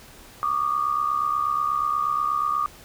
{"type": "tone pair together", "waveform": "sine", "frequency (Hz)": [1149, 1217.3], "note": ["D6", "D#6"], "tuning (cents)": [-38, -38], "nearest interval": "minor second", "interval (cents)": 100, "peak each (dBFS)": [-25, -23], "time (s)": [0.43, 2.66], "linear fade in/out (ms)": 0, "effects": ["pink hiss -47 dBFS RMS until 2.84 s"]}